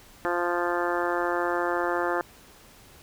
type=harmonic tone; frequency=174.61 Hz; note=F3; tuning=in tune; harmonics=2 / 3 / 4 / 5 / 6 / 7 / 8 / 9 / 10; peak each=-29 / -31 / -32 / -33 / -34 / -34 / -35 / -36 / -36 dBFS; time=0.25-2.21 s; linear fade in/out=0 ms; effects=pink hiss -52 dBFS RMS until 3.02 s